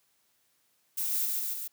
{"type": "noise with echo", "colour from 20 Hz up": "violet", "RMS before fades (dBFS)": -31, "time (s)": [0.97, 1.26], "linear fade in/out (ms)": 10, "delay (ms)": 140, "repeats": 3, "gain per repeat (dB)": -2, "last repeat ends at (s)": 1.68, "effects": ["white hiss -71 dBFS RMS until 1.72 s", "high-pass 80 Hz 12 dB/octave"]}